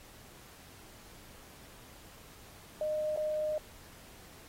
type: tone with dropouts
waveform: sine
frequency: 613 Hz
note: D#5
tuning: 26 cents flat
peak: -30 dBFS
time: 2.81-3.58 s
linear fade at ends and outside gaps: 2 ms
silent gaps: 3.163-3.173 s
effects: pink hiss -55 dBFS RMS until 4.48 s + AAC 48 kbps